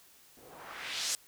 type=noise with low-pass filter sweep; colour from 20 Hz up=blue; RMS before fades=-39 dBFS; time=0.37-1.15 s; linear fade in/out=0 ms; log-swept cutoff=340 to 7600 Hz; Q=1.5; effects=white hiss -60 dBFS RMS until 1.27 s